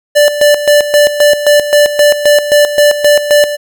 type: tone with tremolo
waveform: square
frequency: 587.3 Hz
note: D5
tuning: in tune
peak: -4 dBFS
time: 0.15-3.57 s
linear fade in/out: 20 ms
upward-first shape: square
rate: 3.8 Hz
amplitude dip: 70%
effects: none